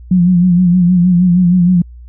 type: tone with vibrato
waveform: sine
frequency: 178.4 Hz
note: F3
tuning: 37 cents sharp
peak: -6 dBFS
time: 0.11-1.82 s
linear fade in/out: 5 ms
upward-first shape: sine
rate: 6.4 Hz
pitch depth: 60 cents each way
effects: added 60 Hz sine -31 dBFS peak until 2.08 s